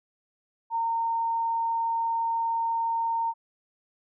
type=tone; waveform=sine; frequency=917 Hz; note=A#5; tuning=29 cents flat; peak=-24 dBFS; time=0.7-3.34 s; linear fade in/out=50 ms; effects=none